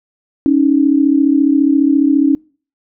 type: tone pair together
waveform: sine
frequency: 277.2 / 311.8 Hz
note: C#4 / D#4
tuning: 0 / +4 cents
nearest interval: major second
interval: 204 cents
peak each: -10 / -13 dBFS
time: 0.46-2.35 s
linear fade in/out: 0 ms
effects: noise-tail reverb RT60 0.4 s tail -26 dB re dry